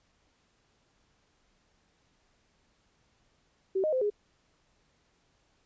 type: tone with pitch steps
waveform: sine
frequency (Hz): 382.5 / 619 / 516 / 414.7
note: G4 / D#5 / C5 / G#4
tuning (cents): -42 / -9 / -24 / -3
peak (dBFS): -25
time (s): 3.75-4.102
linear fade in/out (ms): 10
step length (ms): 88
effects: pink hiss -70 dBFS RMS until 5.65 s + resampled to 16000 Hz